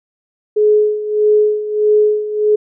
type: tone with tremolo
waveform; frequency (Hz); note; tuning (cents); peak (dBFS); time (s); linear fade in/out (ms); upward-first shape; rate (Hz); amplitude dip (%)
sine; 423; G#4; +32; -7; 0.56-2.56; 10; sine; 1.6; 75
effects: none